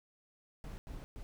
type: noise bursts at uneven times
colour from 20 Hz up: brown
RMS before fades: -45 dBFS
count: 3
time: 0.64-0.78 / 0.87-1.04 / 1.16-1.23 s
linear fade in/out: 0 ms
effects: none